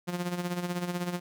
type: tone with tremolo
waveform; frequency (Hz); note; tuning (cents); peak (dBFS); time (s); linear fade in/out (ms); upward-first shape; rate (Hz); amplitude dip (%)
sawtooth; 176.7; F3; +21; -24; 0.07-1.2; 20; sine; 16; 65
effects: none